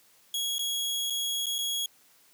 sawtooth tone with dropouts, 3322 Hz, G#7, in tune, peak -25 dBFS, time 0.34-1.86 s, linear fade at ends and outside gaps 2 ms, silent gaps 0.583-0.592 / 1.1-1.104 / 1.459-1.466 / 1.583-1.587 s, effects white hiss -61 dBFS RMS until 2.33 s + high-pass 100 Hz 12 dB/octave

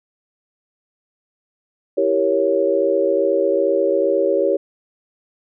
sine chord, E diminished seventh, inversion none, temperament equal, 329.6 / 392 / 466.2 / 554.4 Hz, E4 / G4 / Bb4 / Db5, 0 / 0 / 0 / 0 cents, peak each -23 / -19 / -22 / -18 dBFS, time 1.97-4.57 s, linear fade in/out 10 ms, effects none

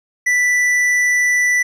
sine tone with tanh clipping, 1975.5 Hz, B6, in tune, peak -14 dBFS, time 0.26-1.63 s, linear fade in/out 10 ms, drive 10 dB, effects none

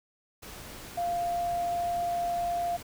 sine tone in noise, 696 Hz, F5, 6 cents flat, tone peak -27 dBFS, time 0.97-2.77 s, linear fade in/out 10 ms, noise pink, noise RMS -44 dBFS, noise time 0.42-2.83 s, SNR +14 dB, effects none

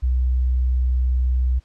sine tone, 62.9 Hz, B1, 32 cents sharp, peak -16 dBFS, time 0.02-1.6 s, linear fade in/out 20 ms, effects pink hiss -60 dBFS RMS until 1.64 s + low-pass 6000 Hz 12 dB/octave

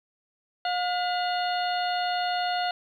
harmonic tone with a mistuned harmonic, 716 Hz, F5, 43 cents sharp, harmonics 1 / 2 / 3 / 4 / 5 / 6, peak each -26 / -33 / -40 / -36 / -39 / -36 dBFS, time 0.65-2.71 s, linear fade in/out 2 ms, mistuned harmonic 3, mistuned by -110 cents, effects 10-bit

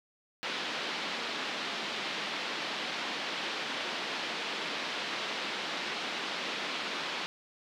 white band-pass noise, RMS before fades -36 dBFS, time 0.43-7.26 s, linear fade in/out 0 ms, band 190 to 4000 Hz, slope 24 dB/octave, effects none

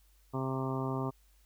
harmonic tone with a mistuned harmonic, 132.3 Hz, C3, 20 cents sharp, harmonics 1 / 2 / 3 / 4 / 5 / 6 / 7 / 8 / 9, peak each -35 / -37 / -39 / -46 / -43 / -47 / -43 / -44 / -44 dBFS, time 0.33-1.11 s, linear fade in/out 20 ms, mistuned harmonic 9, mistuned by -16 cents, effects added 50 Hz sine -62 dBFS peak until 1.45 s + white hiss -70 dBFS RMS until 1.45 s

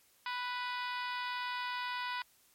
harmonic tone with a mistuned harmonic, 493.9 Hz, B4, in tune, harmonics 2 / 3 / 4 / 5 / 6 / 7 / 8 / 9 / 10, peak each -38 / -42 / -44 / -46 / -48 / -49 / -50 / -51 / -52 dBFS, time 0.26-2.22 s, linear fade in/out 2 ms, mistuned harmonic 8, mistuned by -29 cents, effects white hiss -67 dBFS RMS until 2.54 s + MP3 64 kbps

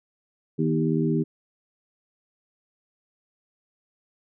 harmonic tone with a mistuned harmonic, 79.4 Hz, D#2, 36 cents sharp, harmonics 2 / 3 / 4 / 5, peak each -24 / -26 / -27 / -28 dBFS, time 0.58-1.24 s, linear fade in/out 20 ms, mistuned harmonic 3, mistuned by +20 cents, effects none

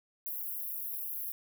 white high-pass noise, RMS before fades -38 dBFS, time 0.26-1.32 s, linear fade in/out 0 ms, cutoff 11000 Hz, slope 96 dB/octave, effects none

